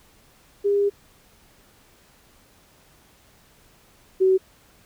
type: tone pair in turn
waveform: sine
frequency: 403.9 / 377.7 Hz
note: G#4 / F#4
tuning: -48 / +36 cents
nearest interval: minor second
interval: 116 cents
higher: first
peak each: -17 / -14 dBFS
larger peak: second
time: 0.64-0.9 / 4.2-4.38 s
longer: first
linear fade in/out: 20 ms
effects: pink hiss -56 dBFS RMS until 4.85 s